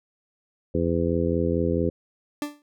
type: harmonic tone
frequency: 84.5 Hz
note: E2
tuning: 43 cents sharp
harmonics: 1 / 2 / 3 / 4 / 5 / 6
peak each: -28 / -28 / -28 / -28 / -28 / -28 dBFS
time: 0.74-1.9 s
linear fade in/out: 10 ms
type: tone with exponential decay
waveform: 40% pulse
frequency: 293.7 Hz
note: D4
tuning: in tune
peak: -22 dBFS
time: 2.42-2.62 s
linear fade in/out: 1 ms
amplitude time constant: 42 ms
effects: none